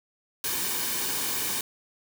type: noise with comb filter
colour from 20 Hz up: white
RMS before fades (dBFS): -29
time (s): 0.44-1.61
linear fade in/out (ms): 2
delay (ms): 1.5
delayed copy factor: -0.55
effects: none